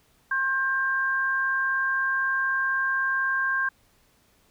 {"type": "tone pair together", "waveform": "sine", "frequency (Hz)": [1069.8, 1589], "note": ["C6", "G6"], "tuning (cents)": [38, 23], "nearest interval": "perfect fifth", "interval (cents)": 685, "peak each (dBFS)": [-29, -23], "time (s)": [0.31, 3.69], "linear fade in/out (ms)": 5, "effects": ["pink hiss -63 dBFS RMS until 4.5 s"]}